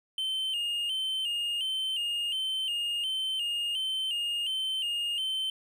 triangle tone with vibrato, 2960 Hz, F#7, in tune, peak -27 dBFS, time 0.18-5.5 s, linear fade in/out 2 ms, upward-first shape square, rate 1.4 Hz, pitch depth 72 cents each way, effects none

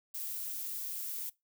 violet noise, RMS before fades -39 dBFS, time 0.14-1.3 s, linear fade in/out 10 ms, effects noise-tail reverb RT60 0.2 s tail -21 dB re dry

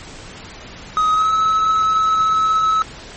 triangle tone with pitch glide, 1260 to 1294.7 Hz, D#6 to E6, +21 to -32 cents, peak -11 dBFS, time 0.97-2.82 s, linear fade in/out 0 ms, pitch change +47 cents, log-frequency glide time 1.12-1.31 s, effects pink hiss -36 dBFS RMS until 3.16 s + MP3 32 kbps

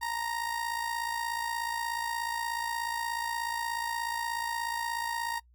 30% pulse tone with amplitude modulation, 932.3 Hz, A#5, in tune, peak -26 dBFS, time 0.01-5.4 s, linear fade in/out 20 ms, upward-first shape sine, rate 56.7 Hz, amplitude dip 60%, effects noise-tail reverb RT60 0.1 s tail -23 dB re dry + added 60 Hz sine -58 dBFS peak until 5.54 s

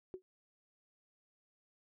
sine tone with exponential decay, 372.3 Hz, F#4, 11 cents sharp, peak -37 dBFS, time 0.14-0.22 s, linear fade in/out 0 ms, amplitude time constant 17 ms, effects none

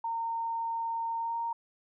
sine tone with pitch glide, 917 to 927.1 Hz, A#5 to A#5, -29 to -10 cents, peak -30 dBFS, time 0.04-1.53 s, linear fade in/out 5 ms, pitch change +19 cents, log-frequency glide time 1.18-1.37 s, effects none

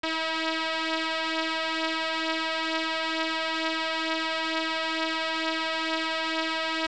5% pulse beating tone pair, 320 / 322.2 Hz, D#4 / E4, +49 / -39 cents, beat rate 2.2 Hz, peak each -21 / -16 dBFS, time 0.03-6.87 s, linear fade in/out 10 ms, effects resampled to 16000 Hz + 7-bit

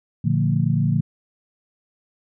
sine chord, Bb major seventh, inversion none, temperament equal with one note detuned, 116.54 / 146.83 / 174.61 / 224.4 Hz, Bb2 / D3 / F3 / A3, 0 / 0 / 0 / +34 cents, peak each -22 / -20 / -23 / -26 dBFS, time 0.24-1.01 s, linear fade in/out 10 ms, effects none

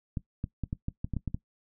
clicks, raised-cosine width 5 ms, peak -19 dBFS, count 10, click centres 0.172 / 0.441 / 0.637 / 0.729 / 0.884 / 1.045 / 1.137 / 1.167 / 1.277 / 1.345 s, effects noise-tail reverb RT60 0.1 s tail -18 dB re dry

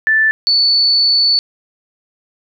sine tone pair in turn, 1760 / 4468 Hz, A6 / C#8, 0 / +13 cents, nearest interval octave + major third, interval 1613 cents, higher second, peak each -9 dBFS, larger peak neither, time 0.07-0.31 / 0.47-1.39 s, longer second, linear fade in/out 0 ms, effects none

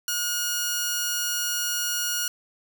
10% pulse tone pair together, 1440 / 5760 Hz, F#6 / F#8, -47 / -47 cents, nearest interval 2 octaves, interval 2400 cents, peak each -18 / -26 dBFS, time 0.08-2.28 s, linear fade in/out 2 ms, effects 7-bit

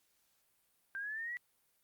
sine linear sweep, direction up, 1567 to 1968 Hz, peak -38 dBFS, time 0.95-1.37 s, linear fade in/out 0 ms, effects white hiss -75 dBFS RMS until 1.83 s + Opus 48 kbps

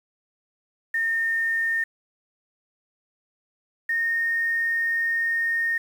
sine tone pair in turn, 1824 / 1840.9 Hz, A#6 / A#6, -38 / -22 cents, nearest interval unison, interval 16 cents, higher second, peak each -21 dBFS, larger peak neither, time 0.94-1.84 / 3.89-5.78 s, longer second, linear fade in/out 5 ms, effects 8-bit

